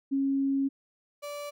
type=tone pair in turn; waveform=sine / 35% pulse; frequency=273.5 / 581.2 Hz; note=C#4 / D5; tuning=-23 / -18 cents; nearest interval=octave + minor second; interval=1305 cents; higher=second; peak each=-24 / -34 dBFS; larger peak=first; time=0.11-0.69 / 1.22-1.51 s; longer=first; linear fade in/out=20 ms; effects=none